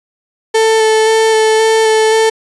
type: tone with vibrato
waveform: 35% pulse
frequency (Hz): 441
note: A4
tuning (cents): +4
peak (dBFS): -6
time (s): 0.54-2.3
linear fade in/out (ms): 10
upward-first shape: square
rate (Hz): 1.9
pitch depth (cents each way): 11
effects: resampled to 24000 Hz